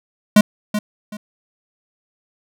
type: tone with echo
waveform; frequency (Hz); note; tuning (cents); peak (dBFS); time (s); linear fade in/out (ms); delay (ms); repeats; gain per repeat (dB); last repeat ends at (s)
square; 210; G#3; +19; -7; 0.36-0.41; 5; 380; 2; -11; 1.17
effects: none

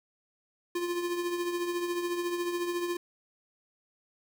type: tone with tremolo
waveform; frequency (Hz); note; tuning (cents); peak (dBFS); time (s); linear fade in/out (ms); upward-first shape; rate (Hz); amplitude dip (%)
square; 349.2; F4; 0; -28; 0.75-2.97; 5; triangle; 14; 55
effects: 9-bit

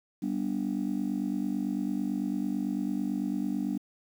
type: chord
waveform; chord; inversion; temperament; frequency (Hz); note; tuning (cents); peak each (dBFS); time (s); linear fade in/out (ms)
sine; G major; none; just; 196 / 245 / 294; G3 / B3 / D4; 0 / -14 / +2; -31; 0.22-3.78; 10
effects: tanh soft clip ceiling -22 dBFS + 9-bit

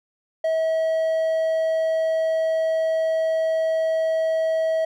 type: tone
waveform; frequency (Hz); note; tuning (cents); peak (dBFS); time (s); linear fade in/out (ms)
triangle; 644; E5; -41; -17; 0.44-4.85; 5
effects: none

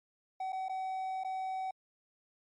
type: tone with dropouts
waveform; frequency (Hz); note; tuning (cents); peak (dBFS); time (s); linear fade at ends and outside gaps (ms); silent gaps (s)
triangle; 757; F#5; +39; -32; 0.4-1.71; 5; 0.523-0.528 / 0.685-0.694 / 1.237-1.246
effects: MP3 48 kbps

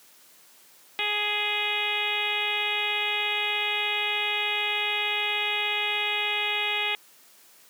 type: harmonic tone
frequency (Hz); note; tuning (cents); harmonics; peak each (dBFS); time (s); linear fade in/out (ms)
416.7; G#4; +6; 1 / 2 / 3 / 4 / 5 / 6 / 7 / 8 / 9; -38 / -34 / -40 / -38 / -31 / -29 / -33 / -32 / -37; 0.99-6.95; 0
effects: white hiss -55 dBFS RMS until 7.69 s + high-pass 200 Hz 12 dB/octave

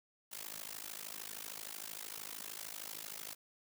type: noise with amplitude modulation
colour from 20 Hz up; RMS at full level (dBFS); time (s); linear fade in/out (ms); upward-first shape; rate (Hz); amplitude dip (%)
white; -42; 0.31-3.35; 20; sine; 53.1; 100
effects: high-pass 150 Hz 12 dB/octave

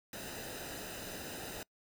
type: noise with comb filter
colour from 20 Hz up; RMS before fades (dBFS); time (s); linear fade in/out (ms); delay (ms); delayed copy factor
pink; -44; 0.13-1.63; 2; 0.9; -0.65
effects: noise-tail reverb RT60 0.1 s tail -24 dB re dry

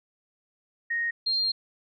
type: tone pair in turn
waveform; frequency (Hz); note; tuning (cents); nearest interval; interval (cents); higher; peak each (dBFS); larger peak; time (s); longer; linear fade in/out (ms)
sine; 1864.7 / 4198; A#6 / C8; 0 / +5; octave + major second; 1405; second; -25 / -23; second; 0.9-1.11 / 1.26-1.52; second; 10
effects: none

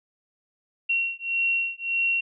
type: beating tone pair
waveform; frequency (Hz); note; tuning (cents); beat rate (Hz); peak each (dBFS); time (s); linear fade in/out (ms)
sine; 2735 / 2736.7; F7 / F7; -37 / -36; 1.7; -26; 0.89-2.21; 10
effects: none

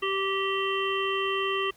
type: harmonic tone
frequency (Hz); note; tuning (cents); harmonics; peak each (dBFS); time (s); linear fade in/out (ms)
389.1; G4; -13; 1 / 3 / 5 / 7 / 8; -29 / -30 / -35 / -33 / -34; 0.02-1.71; 10
effects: pink hiss -58 dBFS RMS until 1.76 s

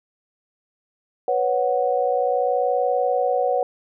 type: chord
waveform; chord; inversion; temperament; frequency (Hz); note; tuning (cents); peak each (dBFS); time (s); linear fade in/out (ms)
sine; B suspended second; none; equal; 493.9 / 554.4 / 740; B4 / C#5 / F#5; 0 / 0 / 0; -22 / -23 / -22; 1.28-3.63; 2
effects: none

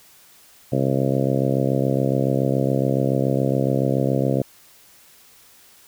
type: harmonic tone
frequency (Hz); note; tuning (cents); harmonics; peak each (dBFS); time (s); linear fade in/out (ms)
67.1; C2; +44; 2 / 3 / 4 / 5 / 6 / 7 / 8 / 9 / 10; -22 / -26 / -25 / -28 / -29 / -28 / -26 / -30 / -33; 0.72-4.42; 5
effects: white hiss -51 dBFS RMS until 5.87 s

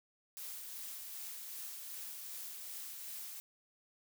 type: noise with tremolo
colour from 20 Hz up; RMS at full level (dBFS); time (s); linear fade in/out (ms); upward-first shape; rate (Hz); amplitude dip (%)
blue; -45; 0.37-3.4; 0; sine; 2.6; 25
effects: none

